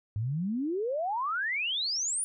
sine exponential sweep, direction up, 100 to 9956 Hz, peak -28 dBFS, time 0.16-2.24 s, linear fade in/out 0 ms, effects none

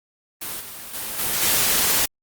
white noise with level steps, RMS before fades -30 / -36 / -29 / -23 / -19 dBFS, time 0.41-2.06 s, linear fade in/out 10 ms, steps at 0.59 / 0.93 / 1.18 / 1.41 s, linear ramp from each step 20 ms, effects Opus 32 kbps

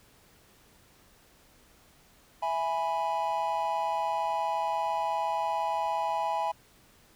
triangle chord, E major, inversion none, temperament equal, 659.3 / 830.6 / 987.8 Hz, E5 / G#5 / B5, 0 / 0 / 0 cents, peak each -32 / -28 / -30 dBFS, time 2.42-6.52 s, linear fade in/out 10 ms, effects pink hiss -60 dBFS RMS until 7.15 s

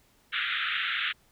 pink band-pass noise, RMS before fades -30 dBFS, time 0.32-1.13 s, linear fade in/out 20 ms, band 1300 to 3700 Hz, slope 96 dB/octave, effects pink hiss -64 dBFS RMS until 1.31 s

